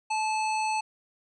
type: harmonic tone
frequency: 869 Hz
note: A5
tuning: 22 cents flat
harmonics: 1 / 3 / 5 / 7 / 9 / 10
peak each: -26 / -33 / -40 / -45 / -44 / -47 dBFS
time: 0.1-0.81 s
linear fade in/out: 10 ms
effects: none